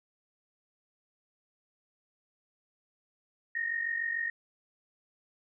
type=tone pair together; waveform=sine; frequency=1817.9 / 1864.7 Hz; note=A#6 / A#6; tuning=-44 / 0 cents; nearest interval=unison; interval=44 cents; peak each=-36 / -31 dBFS; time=3.55-4.3 s; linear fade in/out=5 ms; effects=none